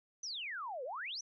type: exponential two-way sweep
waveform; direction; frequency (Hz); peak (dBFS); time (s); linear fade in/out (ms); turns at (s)
sine; down then up; 6220 to 478 to 6220; -39; 0.23-1.21; 5; 0.84
effects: none